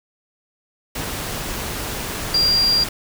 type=tone in noise; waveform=sine; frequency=4765 Hz; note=D8; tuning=24 cents sharp; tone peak=-14 dBFS; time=2.34-2.84 s; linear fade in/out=5 ms; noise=pink; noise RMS=-27 dBFS; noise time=0.95-2.89 s; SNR=+10 dB; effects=none